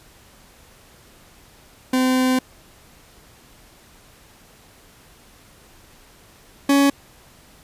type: tone pair in turn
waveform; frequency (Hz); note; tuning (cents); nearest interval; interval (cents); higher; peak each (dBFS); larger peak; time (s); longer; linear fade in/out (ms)
40% pulse; 256.9 / 279.6; C4 / C#4; -32 / +15; minor second; 147; second; -15 / -12; second; 1.93-2.39 / 6.69-6.9; first; 5
effects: pink hiss -50 dBFS RMS until 7.63 s + resampled to 32000 Hz

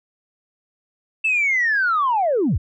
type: linear sweep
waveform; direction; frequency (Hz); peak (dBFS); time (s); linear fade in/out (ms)
sine; down; 2669 to 48.16; -15; 1.24-2.58; 10
effects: tanh soft clip ceiling -12 dBFS

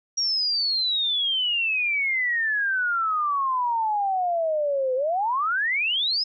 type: exponential two-way sweep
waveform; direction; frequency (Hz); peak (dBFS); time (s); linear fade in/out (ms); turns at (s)
sine; down then up; 5670 to 503 to 5240; -21; 0.17-6.24; 10; 4.95
effects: none

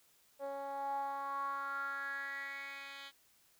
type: tone with band-pass filter sweep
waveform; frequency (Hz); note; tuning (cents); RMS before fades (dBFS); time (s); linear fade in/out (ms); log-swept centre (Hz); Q
10% pulse; 277.2; C#4; 0; -41; 0.39-3.12; 50; 600 to 3000; 6.3
effects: white hiss -69 dBFS RMS until 3.59 s

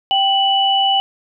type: tone pair together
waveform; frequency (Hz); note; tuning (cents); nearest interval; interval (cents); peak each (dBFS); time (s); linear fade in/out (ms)
sine; 783 / 2963; G5 / F#7; -2 / +2; octave + major seventh; 2304; -15; 0.11-1; 0
effects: none

